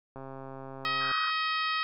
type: click train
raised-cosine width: 1 ms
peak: -29 dBFS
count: 129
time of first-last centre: 0.16-1.115 s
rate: 134 Hz
type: harmonic tone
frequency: 634 Hz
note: D#5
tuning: 32 cents sharp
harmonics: 2 / 3 / 4 / 5 / 6 / 7 / 8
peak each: -30 / -34 / -36 / -38 / -40 / -41 / -42 dBFS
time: 0.85-1.83 s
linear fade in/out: 0 ms
type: band-pass noise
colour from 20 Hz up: pink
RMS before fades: -38 dBFS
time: 1-1.31 s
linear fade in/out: 10 ms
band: 1100 to 1600 Hz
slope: 96 dB/octave
effects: none